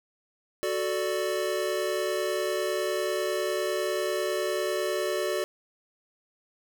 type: chord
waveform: square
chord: D major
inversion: first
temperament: equal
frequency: 370 / 440 / 587.3 Hz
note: F#4 / A4 / D5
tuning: 0 / 0 / 0 cents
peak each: -31 / -33 / -31 dBFS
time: 0.63-5.44 s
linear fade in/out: 0 ms
effects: none